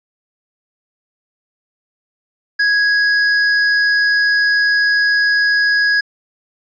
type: tone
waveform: square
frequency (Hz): 1661.2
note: G#6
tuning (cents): 0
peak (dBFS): -12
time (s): 2.59-6.01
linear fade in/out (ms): 10
effects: resampled to 16000 Hz + 9-bit